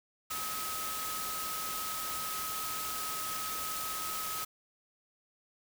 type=tone in noise; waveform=sine; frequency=1274 Hz; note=D#6; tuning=41 cents sharp; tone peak=-39 dBFS; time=0.3-4.45 s; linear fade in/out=10 ms; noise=white; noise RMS=-38 dBFS; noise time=0.3-4.45 s; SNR=-4 dB; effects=none